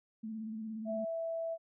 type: tone with vibrato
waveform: sine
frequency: 219.7 Hz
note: A3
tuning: 2 cents flat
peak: -38 dBFS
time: 0.23-1.05 s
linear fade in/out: 10 ms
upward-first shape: square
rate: 17 Hz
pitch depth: 33 cents each way
type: tone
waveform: sine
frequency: 659.3 Hz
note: E5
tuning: in tune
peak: -34 dBFS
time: 0.85-1.58 s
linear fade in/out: 50 ms
effects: none

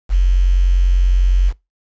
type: tone with quantisation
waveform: sine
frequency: 45.25 Hz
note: F#1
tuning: 38 cents flat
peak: -9 dBFS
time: 0.09-1.53 s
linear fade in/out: 50 ms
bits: 6
effects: noise-tail reverb RT60 0.2 s tail -22 dB re dry + resampled to 16000 Hz

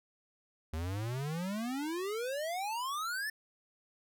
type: exponential sweep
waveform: square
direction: up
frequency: 76.4 to 1801 Hz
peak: -35 dBFS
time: 0.73-3.3 s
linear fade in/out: 5 ms
effects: none

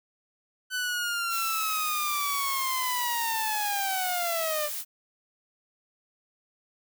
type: linear sweep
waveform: sawtooth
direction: down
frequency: 1510 to 587.3 Hz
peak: -24 dBFS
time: 0.7-4.7 s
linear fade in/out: 50 ms
type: noise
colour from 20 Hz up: blue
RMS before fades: -34 dBFS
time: 1.29-4.85 s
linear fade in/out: 50 ms
effects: none

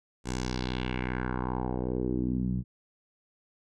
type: tone with low-pass filter sweep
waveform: 10% pulse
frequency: 62.6 Hz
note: B1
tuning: 24 cents sharp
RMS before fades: -31 dBFS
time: 0.24-2.64 s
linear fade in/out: 50 ms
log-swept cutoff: 8300 to 150 Hz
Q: 2.6
effects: none

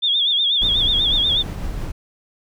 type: tone with vibrato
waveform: sine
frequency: 3456 Hz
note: A7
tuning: 32 cents flat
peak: -15 dBFS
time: 0.02-1.43 s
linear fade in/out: 20 ms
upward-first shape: sine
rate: 8.2 Hz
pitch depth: 100 cents each way
type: noise with tremolo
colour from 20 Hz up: brown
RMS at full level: -25 dBFS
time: 0.61-1.92 s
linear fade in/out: 10 ms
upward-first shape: triangle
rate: 6 Hz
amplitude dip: 25%
effects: none

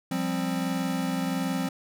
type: tone cluster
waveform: square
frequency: 176.9 / 198.3 / 262.9 Hz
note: F3 / G3 / C4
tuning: +23 / +20 / +8 cents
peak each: -31 / -34 / -30 dBFS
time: 0.11-1.69 s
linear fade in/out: 5 ms
effects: none

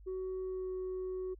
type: tone with pitch glide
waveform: sine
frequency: 374.3 to 371.3 Hz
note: F#4 to F#4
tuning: +20 to +6 cents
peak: -34 dBFS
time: 0.06-1.35 s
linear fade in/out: 20 ms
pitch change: -14 cents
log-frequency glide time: 0.42-0.72 s
effects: tanh soft clip ceiling -34 dBFS + added 50 Hz sine -52 dBFS peak until 1.39 s

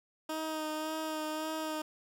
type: tone with vibrato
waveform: 15% pulse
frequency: 312.3 Hz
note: D#4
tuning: 7 cents sharp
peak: -28 dBFS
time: 0.29-1.82 s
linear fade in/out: 5 ms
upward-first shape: sine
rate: 1.8 Hz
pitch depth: 21 cents each way
effects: none

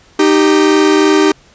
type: tone pair together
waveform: 45% pulse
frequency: 308.6 / 391.8 Hz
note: D#4 / G4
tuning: -14 / -1 cents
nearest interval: major third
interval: 413 cents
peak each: -10 dBFS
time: 0.19-1.32 s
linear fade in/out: 5 ms
effects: pink hiss -46 dBFS RMS until 1.54 s + resampled to 16000 Hz

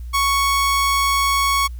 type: tone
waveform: sawtooth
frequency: 1110 Hz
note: C#6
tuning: 2 cents sharp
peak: -12 dBFS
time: 0.13-1.68 s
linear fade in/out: 20 ms
effects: added 60 Hz sine -28 dBFS peak until 1.79 s + white hiss -57 dBFS RMS until 1.79 s

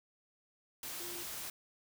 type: tone in noise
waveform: sine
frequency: 348.3 Hz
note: F4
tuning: 5 cents flat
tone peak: -48 dBFS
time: 1-1.23 s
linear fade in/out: 2 ms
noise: white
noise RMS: -43 dBFS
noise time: 0.83-1.5 s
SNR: -8 dB
effects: none

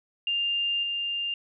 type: tone with level steps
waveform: sine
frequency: 2800 Hz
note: F7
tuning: 4 cents sharp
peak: -24 / -27 dBFS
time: 0.27-1.34 s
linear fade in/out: 2 ms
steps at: 0.83 s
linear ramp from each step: 2 ms
effects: none

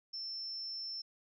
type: tone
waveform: sine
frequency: 5350 Hz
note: E8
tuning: 25 cents sharp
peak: -39 dBFS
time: 0.13-1.02 s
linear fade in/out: 10 ms
effects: none

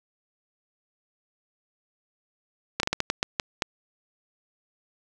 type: slowing click train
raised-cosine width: 0.2 ms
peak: -6 dBFS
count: 9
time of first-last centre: 2.8-3.622 s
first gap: 32 ms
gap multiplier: 1.32
effects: none

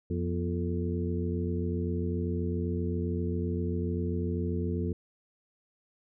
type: harmonic tone with a mistuned harmonic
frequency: 87.6 Hz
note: F2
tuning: 6 cents sharp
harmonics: 1 / 2 / 3 / 4 / 5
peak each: -31 / -34 / -36 / -37 / -38 dBFS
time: 0.1-4.93 s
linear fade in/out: 5 ms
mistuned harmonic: 3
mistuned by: -100 cents
effects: none

